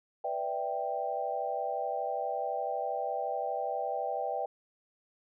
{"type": "chord", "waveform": "sine", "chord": "E minor seventh", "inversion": "second", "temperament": "equal", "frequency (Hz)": [493.9, 587.3, 659.3, 784], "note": ["B4", "D5", "E5", "G5"], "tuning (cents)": [0, 0, 0, 0], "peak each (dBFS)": [-38, -37, -37, -34], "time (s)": [0.24, 4.46], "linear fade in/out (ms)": 5, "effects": []}